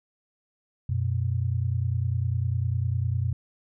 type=tone pair together; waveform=sine; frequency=92.5 / 122.46 Hz; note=F#2 / B2; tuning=0 / -14 cents; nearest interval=perfect fourth; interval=486 cents; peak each=-26 dBFS; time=0.89-3.33 s; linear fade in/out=5 ms; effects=none